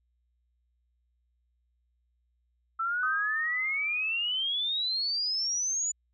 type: exponential sweep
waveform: sine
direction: up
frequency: 1318.5 to 7020 Hz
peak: -27 dBFS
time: 2.79-5.92 s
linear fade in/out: 10 ms
type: tone with exponential decay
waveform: sine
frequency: 1257 Hz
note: D#6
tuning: 17 cents sharp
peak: -27 dBFS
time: 3.03-4.46 s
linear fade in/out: 2 ms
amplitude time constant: 310 ms
effects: added 60 Hz sine -70 dBFS peak until 6.13 s